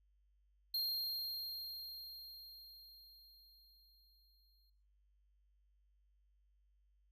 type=tone with exponential decay; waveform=square; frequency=4211 Hz; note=C8; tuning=10 cents sharp; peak=-35 dBFS; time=0.74-4.7 s; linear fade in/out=5 ms; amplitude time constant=860 ms; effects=noise-tail reverb RT60 0.8 s tail -20 dB re dry + added 50 Hz sine -70 dBFS peak until 7.11 s